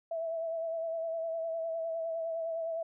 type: tone with vibrato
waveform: sine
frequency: 657 Hz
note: E5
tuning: 6 cents flat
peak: -32 dBFS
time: 0.11-2.83 s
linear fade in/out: 5 ms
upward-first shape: sine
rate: 9.8 Hz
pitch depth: 31 cents each way
effects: none